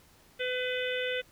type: harmonic tone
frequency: 503 Hz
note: B4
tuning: 32 cents sharp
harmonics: 1 / 3 / 4 / 5 / 6 / 7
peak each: -32 / -37 / -38 / -39 / -40 / -40 dBFS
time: 0.39-1.22 s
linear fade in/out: 20 ms
effects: pink hiss -60 dBFS RMS until 1.31 s